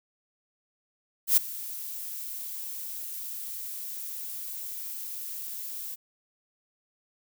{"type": "noise with ADSR envelope", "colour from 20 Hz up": "violet", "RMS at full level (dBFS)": -18, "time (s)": [1.27, 5.96], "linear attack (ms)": 100, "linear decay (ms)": 12, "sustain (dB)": -19, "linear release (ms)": 24, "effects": []}